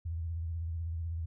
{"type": "tone with vibrato", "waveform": "sine", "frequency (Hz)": 82.8, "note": "E2", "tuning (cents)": 8, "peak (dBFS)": -33, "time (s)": [0.05, 1.26], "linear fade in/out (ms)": 10, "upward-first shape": "sine", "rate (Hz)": 16, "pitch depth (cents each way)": 76, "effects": []}